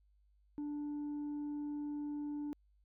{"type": "tone", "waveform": "sine", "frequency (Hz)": 293.5, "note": "D4", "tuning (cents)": -1, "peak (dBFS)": -35, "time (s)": [0.58, 2.53], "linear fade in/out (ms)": 0, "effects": ["tanh soft clip ceiling -37 dBFS", "added 50 Hz sine -67 dBFS peak until 2.84 s"]}